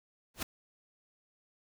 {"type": "noise with exponential growth", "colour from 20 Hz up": "pink", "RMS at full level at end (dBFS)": -29, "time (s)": [0.34, 0.43], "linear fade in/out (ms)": 5, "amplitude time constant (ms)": 18, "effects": []}